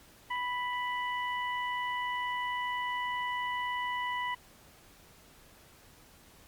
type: harmonic tone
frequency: 987.8 Hz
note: B5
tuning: in tune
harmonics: 1 / 2 / 3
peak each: -33 / -36 / -43 dBFS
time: 0.3-4.35 s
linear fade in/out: 10 ms
effects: pink hiss -58 dBFS RMS until 6.47 s + Opus 48 kbps